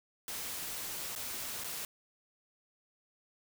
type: noise with dropouts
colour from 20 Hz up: white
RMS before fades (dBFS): -40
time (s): 0.28-1.85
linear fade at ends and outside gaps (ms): 1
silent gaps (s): 1.152-1.16 / 1.638-1.643
effects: none